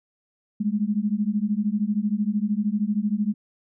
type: beating tone pair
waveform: sine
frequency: 202.4 / 215.4 Hz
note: G#3 / A3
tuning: -44 / -37 cents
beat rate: 13 Hz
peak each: -24 dBFS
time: 0.6-3.34 s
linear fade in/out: 10 ms
effects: none